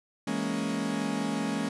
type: chord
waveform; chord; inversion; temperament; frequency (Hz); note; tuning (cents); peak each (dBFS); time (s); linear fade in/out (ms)
40% pulse; A# half-diminished seventh; second; equal; 164.81 / 207.7 / 233.1 / 277.2; E3 / G#3 / A#3 / C#4; 0 / 0 / 0 / 0; -37 / -32 / -33 / -32; 0.27-1.69; 5
effects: resampled to 24000 Hz